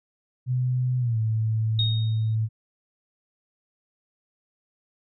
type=tone with pitch glide; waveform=sine; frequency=126.2 to 110.5 Hz; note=B2 to A2; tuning=+38 to +8 cents; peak=-21 dBFS; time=0.46-2.49 s; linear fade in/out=50 ms; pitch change=-230 cents; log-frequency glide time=0.99-1.18 s
type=tone with exponential decay; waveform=sine; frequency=3729 Hz; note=A#7; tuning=in tune; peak=-21 dBFS; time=1.79-2.35 s; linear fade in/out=2 ms; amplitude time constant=120 ms
effects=none